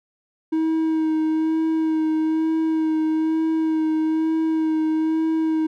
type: tone with vibrato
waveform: triangle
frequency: 317.5 Hz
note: D#4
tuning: 35 cents sharp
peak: -16 dBFS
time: 0.52-5.67 s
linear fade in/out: 10 ms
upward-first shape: sine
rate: 1.1 Hz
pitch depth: 18 cents each way
effects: none